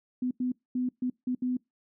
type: tone bursts at uneven times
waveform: sine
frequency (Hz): 251.1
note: B3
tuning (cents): +29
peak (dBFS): -26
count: 6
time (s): 0.22-0.31 / 0.4-0.52 / 0.75-0.89 / 1.02-1.1 / 1.27-1.35 / 1.42-1.57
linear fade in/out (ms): 5
effects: noise-tail reverb RT60 0.2 s tail -25 dB re dry